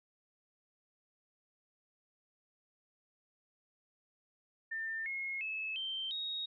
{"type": "tone with pitch steps", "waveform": "sine", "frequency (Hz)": [1796, 2161, 2599, 3127, 3762], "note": ["A6", "C#7", "E7", "G7", "A#7"], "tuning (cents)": [35, -45, -25, -5, 15], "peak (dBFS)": -36, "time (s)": [4.71, 6.46], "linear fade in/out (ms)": 10, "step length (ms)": 350, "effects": []}